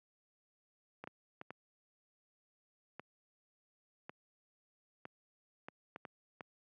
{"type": "clicks", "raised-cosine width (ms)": 0.5, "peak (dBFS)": -30, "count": 11, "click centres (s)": [1.04, 1.074, 1.414, 1.506, 2.996, 4.095, 5.054, 5.685, 5.961, 6.052, 6.408], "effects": ["high-pass 150 Hz 12 dB/octave"]}